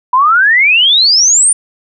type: exponential sweep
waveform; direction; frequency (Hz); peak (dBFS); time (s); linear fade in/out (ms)
sine; up; 978 to 9390; -5; 0.13-1.53; 5
effects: none